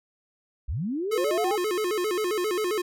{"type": "linear sweep", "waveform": "sine", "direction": "up", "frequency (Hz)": [45.61, 835], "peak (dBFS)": -26, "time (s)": [0.68, 1.56], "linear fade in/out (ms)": 10}
{"type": "tone with vibrato", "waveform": "square", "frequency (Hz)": 392, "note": "G4", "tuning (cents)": 0, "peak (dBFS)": -25, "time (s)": [1.11, 2.82], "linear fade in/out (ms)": 10, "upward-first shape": "square", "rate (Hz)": 7.5, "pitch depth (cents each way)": 160}
{"effects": []}